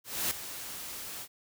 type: noise with ADSR envelope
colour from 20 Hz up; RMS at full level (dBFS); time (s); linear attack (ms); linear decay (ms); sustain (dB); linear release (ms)
white; -29; 0.04-1.28; 270; 4; -12; 58
effects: none